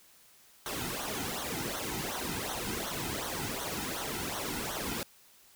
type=noise with flanger; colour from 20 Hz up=pink; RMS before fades=-36 dBFS; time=0.66-5.03 s; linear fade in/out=0 ms; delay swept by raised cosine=0.4 to 1.8 ms; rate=2.7 Hz; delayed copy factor=-0.75; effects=white hiss -60 dBFS RMS until 5.55 s